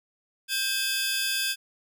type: tone cluster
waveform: sawtooth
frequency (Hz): 1583 / 2575 / 3469 / 4847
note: G6 / E7 / A7 / D#8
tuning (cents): +17 / -41 / -25 / -46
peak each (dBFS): -28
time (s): 0.48-1.56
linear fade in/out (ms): 50
effects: none